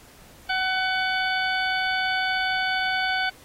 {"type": "harmonic tone with a mistuned harmonic", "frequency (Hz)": 750, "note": "F#5", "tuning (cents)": 23, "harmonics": [1, 2, 3, 4, 5, 6], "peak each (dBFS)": [-27, -25, -30, -33, -35, -36], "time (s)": [0.49, 3.3], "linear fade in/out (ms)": 10, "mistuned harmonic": 5, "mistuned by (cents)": -120, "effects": ["pink hiss -51 dBFS RMS until 3.44 s", "AAC 48 kbps"]}